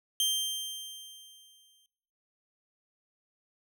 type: tone with exponential decay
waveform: sawtooth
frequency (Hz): 3150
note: G7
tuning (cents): +8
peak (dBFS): -21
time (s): 0.2-1.86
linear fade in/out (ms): 1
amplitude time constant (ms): 360
effects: noise-tail reverb RT60 0.9 s tail -21 dB re dry